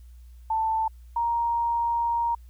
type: tone pair in turn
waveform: sine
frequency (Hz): 886 / 936.6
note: A5 / A#5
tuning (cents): +12 / +8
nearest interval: minor second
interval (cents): 96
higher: second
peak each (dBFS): -22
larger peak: neither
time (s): 0.5-0.88 / 1.16-2.35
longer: second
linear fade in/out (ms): 5
effects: added 60 Hz sine -44 dBFS peak until 2.49 s + white hiss -67 dBFS RMS until 2.49 s